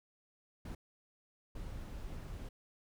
brown noise bursts at uneven times, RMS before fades -44 dBFS, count 2, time 0.65-0.75 / 1.55-2.49 s, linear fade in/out 5 ms, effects none

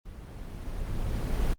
brown noise with level ramp, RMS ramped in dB -43 to -25 dBFS, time 0.05-1.54 s, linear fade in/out 10 ms, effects Opus 24 kbps

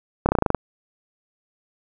slowing click train, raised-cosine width 1 ms, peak -3 dBFS, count 9, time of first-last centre 0.26-0.547 s, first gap 29 ms, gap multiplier 1.06, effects none

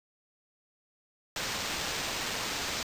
white noise with sample-and-hold, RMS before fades -34 dBFS, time 1.36-2.83 s, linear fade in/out 2 ms, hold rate 11025 Hz, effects resampled to 32000 Hz

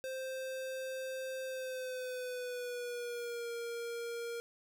square tone with pitch glide, 523.3 to 468.9 Hz, C5 to A#4, 0 to +10 cents, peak -39 dBFS, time 0.04-4.4 s, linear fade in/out 0 ms, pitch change -190 cents, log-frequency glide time 1.45-3.51 s, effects none

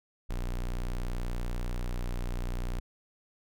square tone, 30.25 Hz, B0, 35 cents flat, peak -31 dBFS, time 0.29-2.8 s, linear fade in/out 10 ms, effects none

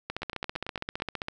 two click trains, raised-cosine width 0.3 ms, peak -20 / -16 dBFS, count 8 / 19, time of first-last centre 0.22-1 / 0.1-1.284 s, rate 8.97 / 15.2 Hz, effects none

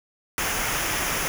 pink noise with comb filter, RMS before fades -26 dBFS, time 0.38-1.28 s, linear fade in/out 0 ms, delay 0.24 ms, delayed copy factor -0.6, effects none

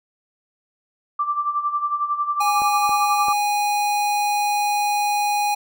sine tone with tremolo, 1174.7 Hz, D6, in tune, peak -17 dBFS, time 1.19-3.33 s, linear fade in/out 5 ms, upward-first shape sine, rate 11 Hz, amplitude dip 70%
square tone, 825 Hz, G#5, 12 cents flat, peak -19 dBFS, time 2.4-5.55 s, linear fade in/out 10 ms
clicks, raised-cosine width 1 ms, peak -19 dBFS, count 3, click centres 2.619 / 2.893 / 3.284 s
effects none

